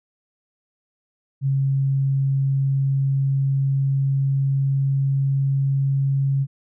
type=tone with pitch glide; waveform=sine; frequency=136.4 to 137.19 Hz; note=C#3 to C#3; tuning=-28 to -18 cents; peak=-17 dBFS; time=1.41-6.47 s; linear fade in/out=50 ms; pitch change=+10 cents; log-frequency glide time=2.42-6.32 s; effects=none